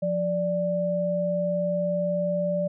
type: tone pair together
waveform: sine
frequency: 176.33 / 587.3 Hz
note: F3 / D5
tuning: +17 / 0 cents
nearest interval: octave + major sixth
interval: 2083 cents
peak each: -28 / -24 dBFS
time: 0.02-2.68 s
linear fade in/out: 10 ms
effects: none